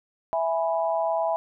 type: chord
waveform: sine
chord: E major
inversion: none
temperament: equal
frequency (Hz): 659.3 / 830.6 / 987.8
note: E5 / G#5 / B5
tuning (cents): 0 / 0 / 0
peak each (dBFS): -24 / -28 / -30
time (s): 0.33-1.36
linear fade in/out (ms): 0
effects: none